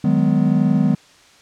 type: chord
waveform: triangle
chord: G# minor seventh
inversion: second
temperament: just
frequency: 155.74 / 186.89 / 207.7 / 249.2 Hz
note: D#3 / F#3 / G#3 / B3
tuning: +2 / +18 / 0 / +16 cents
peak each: -17 dBFS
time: 0.04-0.95 s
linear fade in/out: 5 ms
effects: white hiss -49 dBFS RMS until 1.41 s + low-pass 6000 Hz 12 dB/octave